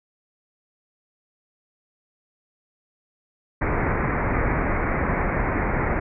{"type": "low-pass noise", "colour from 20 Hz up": "pink", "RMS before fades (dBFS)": -23, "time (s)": [3.61, 6], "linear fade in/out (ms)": 10, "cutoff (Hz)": 2300, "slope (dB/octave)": 96, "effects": []}